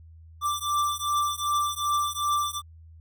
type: beating tone pair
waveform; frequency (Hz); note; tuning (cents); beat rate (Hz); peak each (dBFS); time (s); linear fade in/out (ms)
square; 1174.7 / 1177.3; D6 / D6; 0 / +4; 2.6; -28; 0.41-2.62; 50
effects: added 81 Hz sine -46 dBFS peak until 3 s